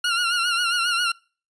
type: tone with vibrato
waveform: 20% pulse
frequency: 1406 Hz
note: F6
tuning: 11 cents sharp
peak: -15 dBFS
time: 0.04-1.12 s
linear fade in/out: 5 ms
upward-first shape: sine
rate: 7.4 Hz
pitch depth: 63 cents each way
effects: noise-tail reverb RT60 0.4 s tail -26 dB re dry + resampled to 22050 Hz